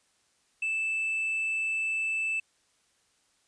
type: tone with hard clipping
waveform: triangle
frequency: 2637 Hz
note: E7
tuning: in tune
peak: -26 dBFS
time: 0.62-2.4 s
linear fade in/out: 5 ms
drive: 1 dB
effects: white hiss -69 dBFS RMS until 3.47 s + resampled to 22050 Hz